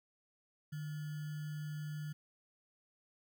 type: tone with sample-and-hold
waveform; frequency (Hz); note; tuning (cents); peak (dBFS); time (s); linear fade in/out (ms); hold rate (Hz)
sine; 151; D3; +48; -39; 0.72-2.13; 10; 1575
effects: none